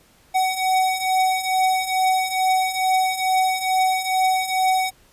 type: beating tone pair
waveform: square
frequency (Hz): 750 / 752.3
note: F#5 / F#5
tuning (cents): +23 / +29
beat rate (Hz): 2.3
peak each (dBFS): -24 / -20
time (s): 0.34-4.91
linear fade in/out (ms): 20
effects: pink hiss -55 dBFS RMS until 5.12 s + resampled to 32000 Hz